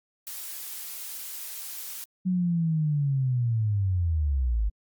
blue noise, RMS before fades -37 dBFS, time 0.27-2.04 s, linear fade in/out 0 ms
sine linear sweep, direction down, 186.5 to 49 Hz, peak -22 dBFS, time 2.25-4.7 s, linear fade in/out 20 ms
effects Opus 48 kbps

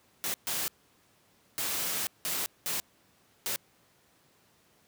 white noise bursts at uneven times, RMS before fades -32 dBFS, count 6, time 0.24-0.34 / 0.47-0.68 / 1.58-2.07 / 2.25-2.46 / 2.66-2.8 / 3.46-3.56 s, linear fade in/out 0 ms, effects pink hiss -65 dBFS RMS until 4.87 s + high-pass 100 Hz 12 dB/octave

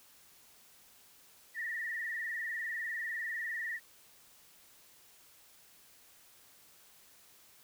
sine tone with vibrato, 1864.7 Hz, A#6, in tune, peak -35 dBFS, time 1.54-3.8 s, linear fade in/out 50 ms, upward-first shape sine, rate 20 Hz, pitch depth 87 cents each way, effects white hiss -61 dBFS RMS until 7.63 s

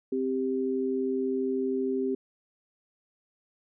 sine tone pair together, 261.4 / 393.9 Hz, C4 / G4, -1 / +8 cents, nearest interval perfect fifth, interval 709 cents, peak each -29 / -28 dBFS, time 0.12-2.15 s, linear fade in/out 5 ms, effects none

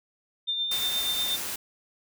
sine tone with tremolo, 3602 Hz, A7, 40 cents sharp, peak -24 dBFS, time 0.47-1.37 s, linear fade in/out 20 ms, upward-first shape triangle, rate 8.4 Hz, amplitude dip 45%
white noise, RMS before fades -33 dBFS, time 0.71-1.56 s, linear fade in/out 5 ms
effects none

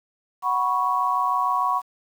sine chord, F# suspended fourth, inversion none, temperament equal with one note detuned, 740 / 982.1 / 1108.7 Hz, F#5 / B5 / C#6, 0 / -10 / 0 cents, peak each -27 / -24 / -22 dBFS, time 0.42-1.82 s, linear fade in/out 50 ms, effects 8-bit

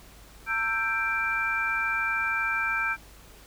sine tone cluster, 906 / 1330 / 1577 / 2353 Hz, A#5 / E6 / G6 / D7, -50 / +15 / +10 / +3 cents, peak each -36 / -31 / -28 / -29 dBFS, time 0.46-2.97 s, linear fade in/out 50 ms, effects added 50 Hz sine -51 dBFS peak until 3.46 s + pink hiss -52 dBFS RMS until 3.46 s

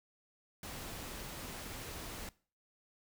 pink noise, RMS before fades -45 dBFS, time 0.63-2.29 s, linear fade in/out 2 ms, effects noise-tail reverb RT60 0.4 s tail -21 dB re dry

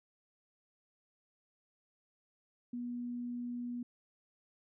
sine tone, 242.5 Hz, B3, 31 cents flat, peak -37 dBFS, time 2.73-3.83 s, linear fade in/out 5 ms, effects none

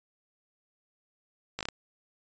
slowing click train, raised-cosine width 0.2 ms, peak -16 dBFS, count 5, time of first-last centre 1.59-1.687 s, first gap 17 ms, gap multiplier 1.24, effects resampled to 16000 Hz

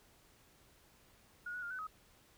sine tone with pitch steps, 1441 / 1469 / 1406 / 1510 / 1268 Hz, F#6 / F#6 / F6 / F#6 / D#6, -46 / -13 / +11 / +35 / +32 cents, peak -40 dBFS, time 1.46-1.87 s, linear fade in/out 5 ms, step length 82 ms, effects pink hiss -66 dBFS RMS until 2.37 s

